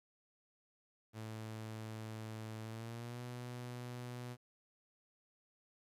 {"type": "tone with pitch glide", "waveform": "sawtooth", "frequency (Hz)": [110, 122.76], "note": ["A2", "B2"], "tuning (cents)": [0, -10], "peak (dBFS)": -40, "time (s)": [1.13, 4.37], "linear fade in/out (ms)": 50, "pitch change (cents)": 190, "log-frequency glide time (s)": [2.62, 3.22], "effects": ["resampled to 32000 Hz", "12-bit"]}